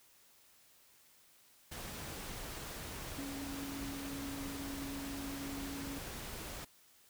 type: tone in noise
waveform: sine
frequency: 277.2 Hz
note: C#4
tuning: in tune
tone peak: -42 dBFS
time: 3.18-5.99 s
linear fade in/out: 10 ms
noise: pink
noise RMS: -45 dBFS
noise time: 1.71-6.65 s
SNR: 0 dB
effects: white hiss -65 dBFS RMS until 7.09 s